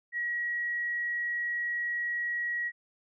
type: tone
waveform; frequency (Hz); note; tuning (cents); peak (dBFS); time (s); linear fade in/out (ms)
sine; 1910; A#6; +42; -29; 0.12-2.72; 50
effects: none